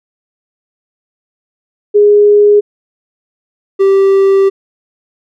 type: tone pair in turn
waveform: sine / triangle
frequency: 413.4 / 390.2 Hz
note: G#4 / G4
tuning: -8 / -8 cents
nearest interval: minor second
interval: 100 cents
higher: first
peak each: -3 dBFS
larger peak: neither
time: 1.94-2.61 / 3.79-4.5 s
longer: second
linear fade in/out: 20 ms
effects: none